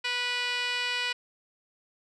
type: tone with band-pass filter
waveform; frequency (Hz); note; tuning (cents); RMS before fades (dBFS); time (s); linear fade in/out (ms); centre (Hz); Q
15% pulse; 490.8; B4; -11; -30; 0.04-1.13; 10; 3100; 6.6
effects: resampled to 24000 Hz